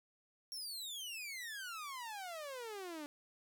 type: exponential sweep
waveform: sawtooth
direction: down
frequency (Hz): 5590 to 286.2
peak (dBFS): -40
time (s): 0.52-3.06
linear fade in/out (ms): 0
effects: none